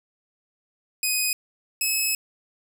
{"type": "tone pair in turn", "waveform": "10% pulse", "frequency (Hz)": [2503, 2581], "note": ["D#7", "E7"], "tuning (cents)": [10, -37], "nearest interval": "minor second", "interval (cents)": 53, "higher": "second", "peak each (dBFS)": -13, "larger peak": "neither", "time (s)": [[1.03, 1.33], [1.81, 2.15]], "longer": "second", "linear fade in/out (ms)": 2, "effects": []}